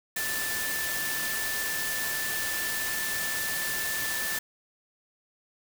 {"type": "tone in noise", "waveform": "sine", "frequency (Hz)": 1760, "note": "A6", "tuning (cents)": 0, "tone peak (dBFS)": -32, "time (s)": [0.16, 4.39], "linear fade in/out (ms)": 5, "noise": "white", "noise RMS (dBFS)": -32, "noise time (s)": [0.16, 4.39], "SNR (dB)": -3, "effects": []}